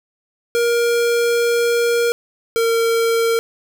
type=tone pair in turn; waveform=square; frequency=471.5 / 458.9 Hz; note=A#4 / A#4; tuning=+20 / -27 cents; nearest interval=unison; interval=47 cents; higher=first; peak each=-15 dBFS; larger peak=neither; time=0.55-2.12 / 2.56-3.39 s; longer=first; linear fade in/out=0 ms; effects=none